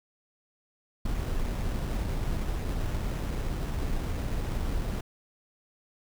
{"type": "noise with sample-and-hold", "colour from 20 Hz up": "brown", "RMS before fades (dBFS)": -30, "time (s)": [1.05, 5.01], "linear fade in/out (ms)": 5, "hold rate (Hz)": 4410, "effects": []}